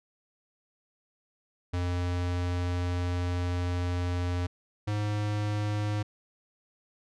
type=tone pair in turn; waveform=square; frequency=88.7 / 104.67 Hz; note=F2 / G#2; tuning=+27 / +14 cents; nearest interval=minor third; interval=287 cents; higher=second; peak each=-28 dBFS; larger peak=neither; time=1.73-4.47 / 4.87-6.03 s; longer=first; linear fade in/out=10 ms; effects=low-pass 6000 Hz 12 dB/octave